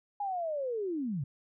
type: linear sweep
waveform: sine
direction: down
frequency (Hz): 830 to 123.47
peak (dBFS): -31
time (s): 0.2-1.24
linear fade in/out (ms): 5
effects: none